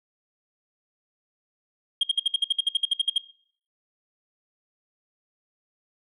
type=tone bursts; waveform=sine; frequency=3231 Hz; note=G#7; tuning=48 cents flat; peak=-15 dBFS; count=15; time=2.01-3.181 s; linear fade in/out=5 ms; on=23 ms; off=59 ms; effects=noise-tail reverb RT60 0.5 s tail -19 dB re dry + tanh soft clip ceiling -17 dBFS